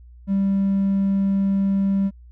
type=tone; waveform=triangle; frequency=196 Hz; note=G3; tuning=in tune; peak=-14 dBFS; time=0.27-2.11 s; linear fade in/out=50 ms; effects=tanh soft clip ceiling -12 dBFS + added 60 Hz sine -42 dBFS peak until 2.31 s